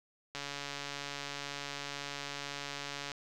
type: click train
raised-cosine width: 0.2 ms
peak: -22 dBFS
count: 394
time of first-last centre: 0.35-3.118 s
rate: 142 Hz
effects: none